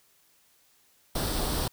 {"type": "noise with comb filter", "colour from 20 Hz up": "pink", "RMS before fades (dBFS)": -29, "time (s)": [1.15, 1.68], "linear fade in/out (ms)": 5, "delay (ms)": 0.22, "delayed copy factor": 0.55, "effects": ["white hiss -64 dBFS RMS until 1.72 s"]}